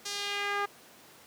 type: tone with band-pass filter sweep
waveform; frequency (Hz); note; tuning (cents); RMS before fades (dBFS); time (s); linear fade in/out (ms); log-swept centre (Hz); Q
sawtooth; 405.7; G#4; -41; -33; 0.05-0.66; 10; 5900 to 1200; 1.5
effects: pink hiss -54 dBFS RMS until 1.26 s + high-pass 200 Hz 12 dB/octave